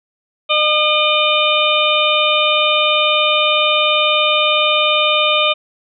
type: harmonic tone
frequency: 607 Hz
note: D#5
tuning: 43 cents flat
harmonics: 1 / 2 / 4 / 5 / 6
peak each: -18 / -18 / -18 / -18 / -18 dBFS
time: 0.49-5.54 s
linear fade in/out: 20 ms
effects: none